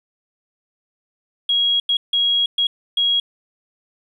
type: tone bursts at uneven times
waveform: triangle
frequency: 3300 Hz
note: G#7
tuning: 12 cents flat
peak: -11 dBFS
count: 5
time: 1.49-1.8 / 1.89-1.97 / 2.13-2.46 / 2.58-2.67 / 2.97-3.2 s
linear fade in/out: 5 ms
effects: tanh soft clip ceiling -13 dBFS + resampled to 32000 Hz